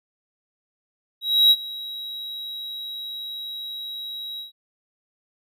triangle tone with ADSR envelope, 3853 Hz, B7, 44 cents flat, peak -9 dBFS, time 1.21-4.52 s, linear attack 300 ms, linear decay 45 ms, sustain -20 dB, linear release 130 ms, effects none

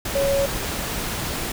sine tone in noise, 554.4 Hz, C#5, in tune, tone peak -18 dBFS, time 0.15-0.46 s, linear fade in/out 5 ms, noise pink, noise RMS -27 dBFS, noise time 0.05-1.52 s, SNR +6 dB, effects none

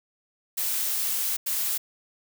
blue noise bursts at uneven times, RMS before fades -27 dBFS, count 2, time 0.57-1.37 / 1.46-1.78 s, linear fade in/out 10 ms, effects none

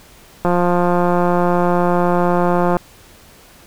click train, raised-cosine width 1 ms, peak -3 dBFS, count 409, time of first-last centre 0.45-2.768 s, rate 176 Hz, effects pink hiss -45 dBFS RMS until 3.66 s

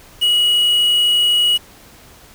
triangle tone with quantisation, 2912 Hz, F#7, 28 cents flat, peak -10 dBFS, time 0.21-1.58 s, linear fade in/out 20 ms, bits 5, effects pink hiss -44 dBFS RMS until 2.34 s

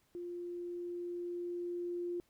sine tone with level ramp, 350 Hz, F4, 4 cents sharp, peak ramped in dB -40 to -35 dBFS, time 0.15-2.2 s, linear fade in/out 0 ms, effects pink hiss -73 dBFS RMS until 2.29 s

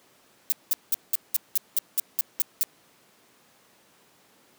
violet noise bursts, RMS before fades -22 dBFS, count 11, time 0.5-2.631 s, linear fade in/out 0 ms, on 21 ms, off 190 ms, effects pink hiss -59 dBFS RMS until 4.58 s + high-pass 200 Hz 12 dB/octave

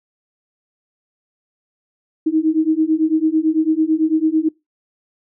sine beating tone pair, 311.1 / 320.1 Hz, D#4 / D#4, 0 / +49 cents, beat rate 9 Hz, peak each -17 / -16 dBFS, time 2.26-4.49 s, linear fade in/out 10 ms, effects noise-tail reverb RT60 0.2 s tail -23 dB re dry

